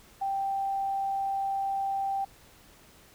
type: tone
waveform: sine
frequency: 784 Hz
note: G5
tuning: in tune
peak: -27 dBFS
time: 0.21-2.25 s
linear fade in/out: 10 ms
effects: pink hiss -56 dBFS RMS until 3.14 s